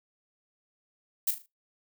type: noise with echo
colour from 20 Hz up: violet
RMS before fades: -26 dBFS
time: 1.27-1.31 s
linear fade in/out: 5 ms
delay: 38 ms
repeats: 4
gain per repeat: -9 dB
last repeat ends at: 1.462 s
effects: noise-tail reverb RT60 0.2 s tail -21 dB re dry